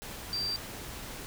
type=tone in noise; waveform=sine; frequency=4699 Hz; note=D8; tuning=in tune; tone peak=-30 dBFS; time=0.33-0.56 s; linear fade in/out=0 ms; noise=pink; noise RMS=-42 dBFS; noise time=0.02-1.26 s; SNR=+9 dB; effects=none